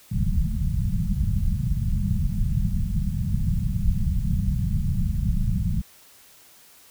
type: low-pass noise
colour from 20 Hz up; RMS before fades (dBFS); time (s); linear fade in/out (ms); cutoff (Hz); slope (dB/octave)
pink; -23; 0.11-5.82; 10; 210; 96
effects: white hiss -52 dBFS RMS until 6.9 s